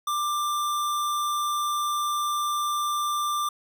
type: tone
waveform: square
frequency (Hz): 1185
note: D6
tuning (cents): +15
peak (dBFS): -25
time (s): 0.07-3.49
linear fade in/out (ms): 5
effects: none